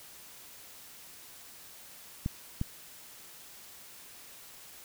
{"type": "clicks", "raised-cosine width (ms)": 5, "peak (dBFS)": -18, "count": 2, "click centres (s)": [2.261, 2.614], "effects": ["white hiss -51 dBFS RMS until 4.84 s"]}